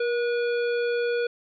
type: harmonic tone with a mistuned harmonic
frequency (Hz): 485.7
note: B4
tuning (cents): -29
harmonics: 1 / 3 / 5 / 7 / 9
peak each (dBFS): -23 / -32 / -38 / -43 / -45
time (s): 0-1.27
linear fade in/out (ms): 5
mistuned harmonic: 1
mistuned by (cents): -33
effects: none